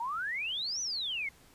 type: exponential two-way sweep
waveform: sine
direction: up then down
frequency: 891 to 6110 to 2093 Hz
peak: -32 dBFS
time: 0-1.29 s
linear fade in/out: 5 ms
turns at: 0.81 s
effects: pink hiss -60 dBFS RMS until 1.54 s + resampled to 32000 Hz